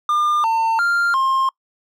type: tone with pitch steps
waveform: triangle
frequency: 1203 / 902 / 1395 / 1063 Hz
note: D6 / A5 / F6 / C6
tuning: +41 / +43 / -2 / +27 cents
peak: -13 dBFS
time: 0.09-1.49 s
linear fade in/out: 2 ms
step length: 350 ms
effects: noise-tail reverb RT60 0.1 s tail -26 dB re dry